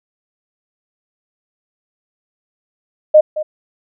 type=tone with echo; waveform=sine; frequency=614 Hz; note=D#5; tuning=23 cents flat; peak=-3 dBFS; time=3.14-3.21 s; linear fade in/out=10 ms; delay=220 ms; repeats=1; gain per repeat=-14 dB; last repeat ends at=3.43 s; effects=none